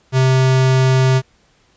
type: tone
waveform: square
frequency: 130.81 Hz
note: C3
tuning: in tune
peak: -11 dBFS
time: 0.12-1.22 s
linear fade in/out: 50 ms
effects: pink hiss -56 dBFS RMS until 1.76 s + resampled to 16000 Hz